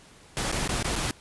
pink noise with dropouts, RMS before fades -28 dBFS, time 0.37-1.11 s, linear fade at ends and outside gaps 0 ms, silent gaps 0.516-0.525 / 0.676-0.692 / 0.827-0.845 / 0.955-0.961 s, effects pink hiss -53 dBFS RMS until 1.2 s + resampled to 24000 Hz

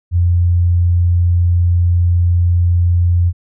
sine tone, 87.31 Hz, F2, in tune, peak -9 dBFS, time 0.11-3.33 s, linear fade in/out 50 ms, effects none

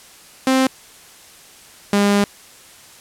sawtooth tone pair in turn, 262.4 / 202.6 Hz, C4 / G#3, +5 / -43 cents, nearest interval major third, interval 448 cents, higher first, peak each -9 dBFS, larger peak neither, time 0.47-0.67 / 1.93-2.24 s, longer second, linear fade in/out 2 ms, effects white hiss -44 dBFS RMS until 3 s + low-pass 11000 Hz 12 dB/octave

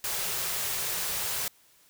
white band-stop noise, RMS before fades -31 dBFS, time 0.04-1.48 s, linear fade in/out 2 ms, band 200 to 340 Hz, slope 96 dB/octave, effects white hiss -61 dBFS RMS until 1.89 s

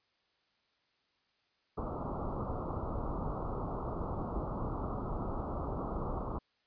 pink low-pass noise, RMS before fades -37 dBFS, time 1.77-6.39 s, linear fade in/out 10 ms, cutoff 1300 Hz, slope 96 dB/octave, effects white hiss -75 dBFS RMS until 6.66 s + resampled to 11025 Hz

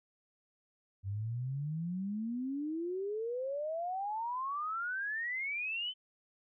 sine exponential sweep, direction up, 95 to 3088 Hz, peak -34 dBFS, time 1.03-5.94 s, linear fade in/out 50 ms, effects none

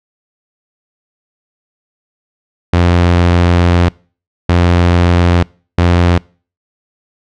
sawtooth tone bursts at uneven times, 87.31 Hz, F2, in tune, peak -3 dBFS, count 3, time 2.73-3.89 / 4.49-5.43 / 5.78-6.18 s, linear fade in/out 5 ms, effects noise-tail reverb RT60 0.4 s tail -25 dB re dry + low-pass 4000 Hz 12 dB/octave

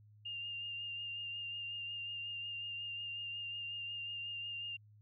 sine tone with vibrato, 2806 Hz, F7, 8 cents sharp, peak -40 dBFS, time 0.25-4.77 s, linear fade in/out 10 ms, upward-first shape sine, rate 5.5 Hz, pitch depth 19 cents each way, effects added 105 Hz sine -59 dBFS peak until 5.01 s

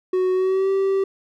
triangle tone with pitch glide, 370 to 388.2 Hz, F#4 to G4, 0 to -17 cents, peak -15 dBFS, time 0.13-1.04 s, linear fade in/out 5 ms, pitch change +83 cents, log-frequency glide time 0.33-0.7 s, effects none

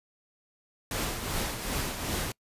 pink noise with tremolo, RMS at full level -30 dBFS, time 0.91-2.32 s, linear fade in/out 2 ms, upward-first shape triangle, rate 2.6 Hz, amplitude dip 55%, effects noise-tail reverb RT60 0.1 s tail -26 dB re dry + resampled to 32000 Hz

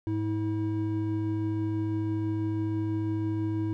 triangle tone pair together, 105.24 / 321.8 Hz, G#2 / E4, +23 / -42 cents, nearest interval octave + perfect fifth, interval 1935 cents, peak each -28 / -27 dBFS, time 0.07-3.73 s, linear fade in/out 0 ms, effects none

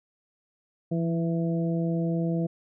harmonic tone with a mistuned harmonic, 165.9 Hz, E3, 11 cents sharp, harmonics 1 / 2 / 3 / 4, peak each -25 / -31 / -35 / -37 dBFS, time 0.91-2.47 s, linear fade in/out 10 ms, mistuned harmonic 1, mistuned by +23 cents, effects none

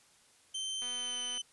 sawtooth tone with pitch glide, 3105 to 3048 Hz, G7 to G7, -17 to -49 cents, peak -32 dBFS, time 0.54-1.42 s, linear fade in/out 10 ms, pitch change -32 cents, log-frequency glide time 0.78-1.21 s
click train, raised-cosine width 0.3 ms, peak -34 dBFS, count 138, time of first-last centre 0.82-1.377 s, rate 246 Hz
effects white hiss -64 dBFS RMS until 1.52 s + resampled to 24000 Hz

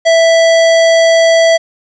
square tone, 659.3 Hz, E5, in tune, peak -6 dBFS, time 0.05-1.58 s, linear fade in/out 20 ms, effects resampled to 16000 Hz + 7-bit

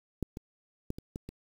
clicks, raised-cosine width 3 ms, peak -18 / -26 / -20 / -28 / -24 / -29 dBFS, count 6, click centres 0.227 / 0.371 / 0.904 / 0.985 / 1.159 / 1.29 s, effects 8-bit

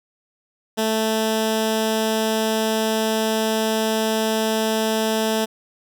10% pulse tone with notch filter, 220 Hz, A3, in tune, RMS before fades -21 dBFS, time 0.77-5.46 s, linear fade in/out 20 ms, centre 1200 Hz, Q 1.7, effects none

